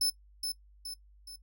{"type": "tone with echo", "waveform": "sawtooth", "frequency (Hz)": 5260, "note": "E8", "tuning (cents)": -5, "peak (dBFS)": -23, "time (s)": [0.01, 0.1], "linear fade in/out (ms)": 5, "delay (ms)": 420, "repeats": 3, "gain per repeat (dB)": -6, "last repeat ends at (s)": 1.36, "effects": ["noise-tail reverb RT60 0.1 s tail -21 dB re dry", "added 50 Hz sine -56 dBFS peak until 1.42 s"]}